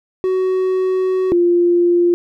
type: tone pair in turn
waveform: triangle / sine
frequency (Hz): 373.6 / 348.4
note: F#4 / F4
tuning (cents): +17 / -4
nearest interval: minor second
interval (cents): 121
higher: first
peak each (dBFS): -12 / -10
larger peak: second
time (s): 0.24-1.32 / 1.32-2.14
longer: first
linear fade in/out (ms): 0
effects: none